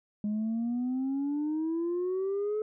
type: exponential sweep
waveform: sine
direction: up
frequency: 206.6 to 432.7 Hz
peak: -26 dBFS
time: 0.24-2.62 s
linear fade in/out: 2 ms
effects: tanh soft clip ceiling -26 dBFS